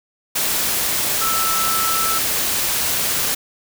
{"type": "tone in noise", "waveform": "sine", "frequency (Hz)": 1318.5, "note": "E6", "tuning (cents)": 0, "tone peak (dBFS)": -21, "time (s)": [1.21, 2.19], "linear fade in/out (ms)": 10, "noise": "white", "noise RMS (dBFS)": -20, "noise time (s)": [0.35, 3.35], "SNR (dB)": -4, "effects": []}